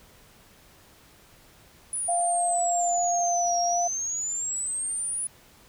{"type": "exponential two-way sweep", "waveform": "sine", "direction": "down then up", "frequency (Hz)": [9956, 5588, 9956], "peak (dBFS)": -27, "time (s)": [1.93, 5.27], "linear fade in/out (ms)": 2, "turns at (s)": 3.61}
{"type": "tone", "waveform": "sine", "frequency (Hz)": 700, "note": "F5", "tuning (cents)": 4, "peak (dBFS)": -23, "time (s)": [2.08, 3.88], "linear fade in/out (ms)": 10}
{"effects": ["pink hiss -55 dBFS RMS until 5.68 s"]}